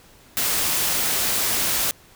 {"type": "noise", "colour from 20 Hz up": "white", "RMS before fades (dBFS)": -22, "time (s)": [0.37, 1.91], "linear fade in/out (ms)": 0, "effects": ["pink hiss -51 dBFS RMS until 2.15 s"]}